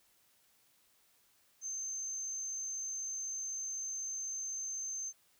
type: tone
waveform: sine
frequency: 6272 Hz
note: G8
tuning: in tune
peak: -37 dBFS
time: 1.61-5.13 s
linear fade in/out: 50 ms
effects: white hiss -70 dBFS RMS until 5.39 s